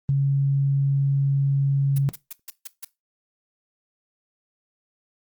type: tone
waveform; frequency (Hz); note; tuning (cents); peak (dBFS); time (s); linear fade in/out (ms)
sine; 138.59; C#3; 0; -17; 0.09-2.09; 0
type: noise bursts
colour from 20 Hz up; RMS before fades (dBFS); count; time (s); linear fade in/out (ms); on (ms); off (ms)
blue; -34; 6; 1.96-2.848; 5; 23; 150
effects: noise-tail reverb RT60 0.2 s tail -17 dB re dry + Opus 24 kbps